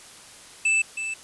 square tone with echo, 2637 Hz, E7, in tune, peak -19 dBFS, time 0.65-0.82 s, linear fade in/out 5 ms, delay 320 ms, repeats 1, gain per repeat -9 dB, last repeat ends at 1.14 s, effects white hiss -46 dBFS RMS until 1.23 s + resampled to 24000 Hz

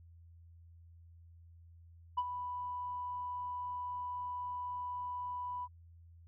sine tone with ADSR envelope, 987.8 Hz, B5, in tune, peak -26 dBFS, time 2.17-5.68 s, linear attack 13 ms, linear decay 45 ms, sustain -11 dB, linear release 44 ms, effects tanh soft clip ceiling -28 dBFS + added 84 Hz sine -55 dBFS peak until 6.27 s

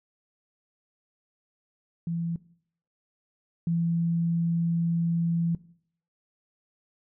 sine tone pair in turn, 168.2 / 168.2 Hz, E3 / E3, +35 / +35 cents, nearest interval unison, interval 0 cents, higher neither, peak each -27 / -23 dBFS, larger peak second, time 2.07-2.36 / 3.67-5.55 s, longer second, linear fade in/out 2 ms, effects noise-tail reverb RT60 0.6 s tail -19 dB re dry

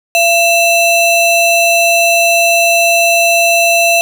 square ring-modulated tone, 1673 Hz, G#6, 12 cents sharp, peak -5 dBFS, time 0.15-4.01 s, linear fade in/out 0 ms, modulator 995 Hz, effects none

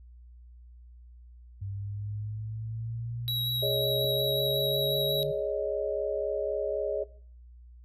sine linear sweep, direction up, 97.5 to 146.83 Hz, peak -33 dBFS, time 1.61-5.32 s, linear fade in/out 10 ms
square tone with vibrato, 3866 Hz, B7, 38 cents flat, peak -29 dBFS, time 3.28-5.23 s, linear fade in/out 0 ms, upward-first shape sine, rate 5.5 Hz, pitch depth 13 cents each way
sine chord, Ab suspended fourth, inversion none, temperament equal with one note detuned, 415.3 / 558.5 / 622.3 Hz, Ab4 / Db5 / Eb5, 0 / +13 / 0 cents, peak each -32 dBFS, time 3.62-7.04 s, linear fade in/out 10 ms
click, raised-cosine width 2 ms, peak -29 dBFS, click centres 4.048 s
effects noise-tail reverb RT60 0.5 s tail -18 dB re dry + added 60 Hz sine -48 dBFS peak until 7.84 s

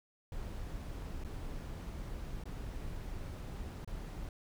brown noise with dropouts, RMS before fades -42 dBFS, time 0.32-4.29 s, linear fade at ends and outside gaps 2 ms, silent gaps 1.239-1.247 / 2.438-2.455 / 3.847-3.875 s, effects none

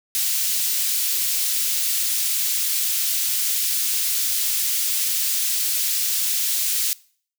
white high-pass noise, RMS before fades -22 dBFS, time 0.15-6.93 s, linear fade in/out 0 ms, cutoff 3200 Hz, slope 12 dB/octave, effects noise-tail reverb RT60 0.5 s tail -22 dB re dry

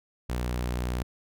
sawtooth tone, 61.1 Hz, B1, 18 cents flat, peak -24 dBFS, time 0.29-1.03 s, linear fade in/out 10 ms, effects none

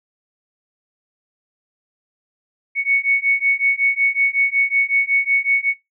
sine beating tone pair, 2217 / 2222.4 Hz, C#7 / C#7, 0 / +4 cents, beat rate 5.4 Hz, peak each -18 dBFS, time 2.75-5.74 s, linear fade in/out 50 ms, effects noise-tail reverb RT60 0.2 s tail -21 dB re dry

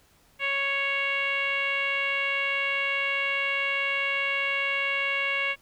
10% pulse tone with low-pass filter, 554.4 Hz, C#5, in tune, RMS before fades -27 dBFS, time 0.39-5.56 s, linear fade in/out 50 ms, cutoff 2500 Hz, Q 5.9, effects pink hiss -61 dBFS RMS until 5.61 s

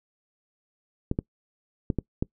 clicks, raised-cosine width 3 ms, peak -12 dBFS, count 5, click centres 1.114 / 1.189 / 1.902 / 1.987 / 2.225 s, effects noise-tail reverb RT60 0.1 s tail -24 dB re dry

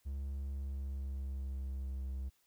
triangle tone with pitch glide, 68.9 to 65.98 Hz, C#2 to C2, -10 to +15 cents, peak -35 dBFS, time 0.05-2.3 s, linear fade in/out 20 ms, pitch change -75 cents, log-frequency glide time 0.41-2.06 s, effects white hiss -74 dBFS RMS until 2.46 s

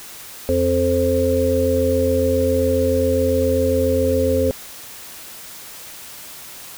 harmonic tone with a mistuned harmonic, 87.31 Hz, F2, in tune, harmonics 1 / 3 / 5 / 6, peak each -22 / -22 / -21 / -18 dBFS, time 0.49-4.51 s, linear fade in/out 0 ms, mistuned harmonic 1, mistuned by -49 cents, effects white hiss -37 dBFS RMS until 6.77 s

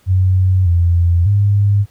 sine tone with pitch steps, 93.2 / 86.1 / 101.5 Hz, F#2 / F2 / G#2, +13 / -24 / -39 cents, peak -9 dBFS, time 0.06-1.86 s, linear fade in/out 50 ms, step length 600 ms, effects pink hiss -54 dBFS RMS until 1.9 s

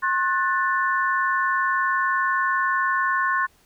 sine chord, F# diminished, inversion second, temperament equal with one note detuned, 1071.6 / 1480 / 1760 Hz, C6 / F#6 / A6, +41 / 0 / 0 cents, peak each -22 / -25 / -25 dBFS, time 0.02-3.47 s, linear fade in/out 20 ms, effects pink hiss -59 dBFS RMS until 3.65 s

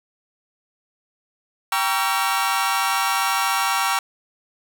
sawtooth chord, G diminished seventh, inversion none, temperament just, 784 / 940.8 / 1128.9 / 1354.7 Hz, G5 / Bb5 / Db6 / Fb6, 0 / +16 / +31 / +47 cents, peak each -21 dBFS, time 1.72-3.99 s, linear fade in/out 2 ms, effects none

